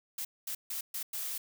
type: noise bursts at uneven times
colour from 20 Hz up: blue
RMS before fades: -37 dBFS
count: 5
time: 0.18-0.25 / 0.47-0.55 / 0.7-0.81 / 0.94-1.03 / 1.13-1.38 s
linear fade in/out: 5 ms
effects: none